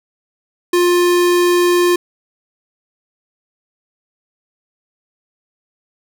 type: tone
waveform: square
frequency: 352.6 Hz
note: F4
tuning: 17 cents sharp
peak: -11 dBFS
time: 0.73-1.96 s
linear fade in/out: 5 ms
effects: none